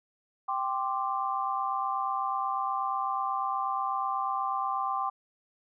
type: chord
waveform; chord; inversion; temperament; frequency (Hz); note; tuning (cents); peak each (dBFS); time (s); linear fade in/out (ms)
sine; G suspended fourth; none; equal; 784 / 1046.5 / 1174.7; G5 / C6 / D6; 0 / 0 / 0; -32; 0.48-5.1; 10
effects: none